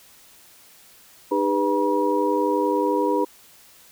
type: tone cluster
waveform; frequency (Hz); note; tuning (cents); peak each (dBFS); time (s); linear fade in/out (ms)
sine; 304.6 / 403.9 / 495.3 / 960; D#4 / G#4 / B4 / B5; -37 / -48 / +5 / -49; -24; 1.31-3.25; 10
effects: white hiss -51 dBFS RMS until 3.91 s